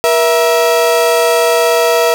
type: tone pair together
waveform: 35% pulse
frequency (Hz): 476.2 / 659.3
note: A#4 / E5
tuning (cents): +37 / 0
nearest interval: tritone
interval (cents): 563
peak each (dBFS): -10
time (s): 0.04-2.14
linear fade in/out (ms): 0
effects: none